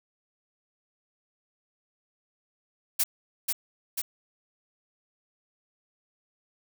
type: noise with echo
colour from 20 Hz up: blue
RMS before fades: -24 dBFS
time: 2.99-3.04 s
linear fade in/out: 10 ms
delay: 490 ms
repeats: 2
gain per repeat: -3 dB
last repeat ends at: 4.02 s
effects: none